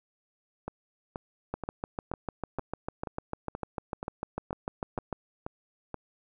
two click trains, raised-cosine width 1 ms, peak -21 / -18 dBFS, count 12 / 25, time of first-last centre 0.68-5.943 / 1.54-5.127 s, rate 2.09 / 6.69 Hz, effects none

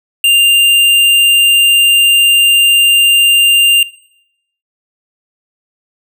sine tone with hard clipping, 2794 Hz, F7, in tune, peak -7 dBFS, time 0.24-3.83 s, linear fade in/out 2 ms, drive 13 dB, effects noise-tail reverb RT60 0.8 s tail -20 dB re dry

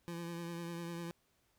25% pulse tone with vibrato, 170 Hz, F3, 46 cents flat, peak -37 dBFS, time 0.08-1.11 s, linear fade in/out 0 ms, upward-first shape sine, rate 10 Hz, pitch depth 28 cents each way, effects pink hiss -75 dBFS RMS until 1.58 s

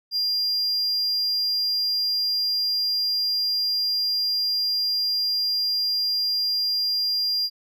triangle tone, 4800 Hz, D8, 37 cents sharp, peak -20 dBFS, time 0.11-7.5 s, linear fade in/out 50 ms, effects none

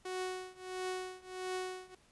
sawtooth tone with tremolo, 370 Hz, F#4, in tune, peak -31 dBFS, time 0.05-1.95 s, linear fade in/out 5 ms, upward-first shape triangle, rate 1.5 Hz, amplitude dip 95%, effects pink hiss -67 dBFS RMS until 2.11 s + resampled to 24000 Hz

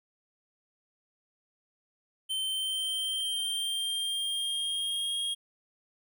square tone with pitch glide, 3100 to 3258 Hz, G7 to G#7, -20 to -34 cents, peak -30 dBFS, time 2.29-5.35 s, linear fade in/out 20 ms, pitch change +86 cents, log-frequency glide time 2.41-5.16 s, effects none

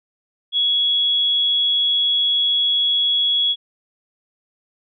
sine tone, 3351 Hz, G#7, 15 cents sharp, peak -15 dBFS, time 0.52-3.56 s, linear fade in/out 50 ms, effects none

